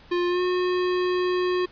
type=tone with pitch glide; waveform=square; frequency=352.5 to 362.2 Hz; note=F4 to F#4; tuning=+16 to -37 cents; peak=-22 dBFS; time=0.11-1.66 s; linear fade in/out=10 ms; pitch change=+47 cents; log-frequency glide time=0.28-0.42 s; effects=pink hiss -51 dBFS RMS until 1.71 s + resampled to 11025 Hz